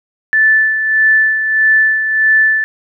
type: tone with tremolo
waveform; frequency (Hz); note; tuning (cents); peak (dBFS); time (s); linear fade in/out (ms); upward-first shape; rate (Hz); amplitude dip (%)
sine; 1754; A6; -6; -6; 0.33-2.64; 0; sine; 1.6; 55
effects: none